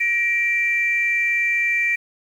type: tone pair together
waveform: sine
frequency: 1897.3 / 2349 Hz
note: A#6 / D7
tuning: +30 / 0 cents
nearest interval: major third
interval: 370 cents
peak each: -21 / -18 dBFS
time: 0-1.96 s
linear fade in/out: 10 ms
effects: tanh soft clip ceiling -10 dBFS + 8-bit